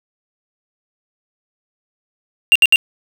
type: tone bursts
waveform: triangle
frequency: 2778 Hz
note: F7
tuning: 10 cents flat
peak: -4 dBFS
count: 3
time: 2.52-2.759 s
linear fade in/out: 0 ms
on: 35 ms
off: 67 ms
effects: none